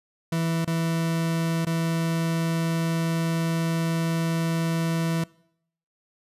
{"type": "tone with dropouts", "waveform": "40% pulse", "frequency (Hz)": 164.81, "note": "E3", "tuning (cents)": 0, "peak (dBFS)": -22, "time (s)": [0.32, 5.24], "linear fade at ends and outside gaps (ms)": 5, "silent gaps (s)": [[0.648, 0.674], [1.651, 1.667]], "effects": ["noise-tail reverb RT60 0.7 s tail -23 dB re dry", "resampled to 32000 Hz"]}